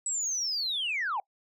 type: linear sweep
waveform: sine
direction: down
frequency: 7902 to 740 Hz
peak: -27 dBFS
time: 0.06-1.2 s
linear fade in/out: 2 ms
effects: noise-tail reverb RT60 0.1 s tail -24 dB re dry + tanh soft clip ceiling -24 dBFS